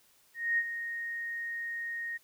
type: tone with ADSR envelope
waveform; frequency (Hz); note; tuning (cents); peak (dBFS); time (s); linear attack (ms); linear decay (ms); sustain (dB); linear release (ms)
sine; 1862; A#6; -2; -24; 0.34-2.18; 240; 50; -10; 18
effects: white hiss -65 dBFS RMS until 2.23 s